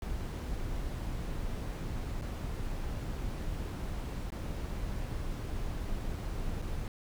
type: noise with dropouts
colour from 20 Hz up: brown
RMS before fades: -36 dBFS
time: 0.02-6.88 s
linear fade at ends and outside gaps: 1 ms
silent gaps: 2.213-2.22 / 4.304-4.32 / 6.618-6.622 s
effects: none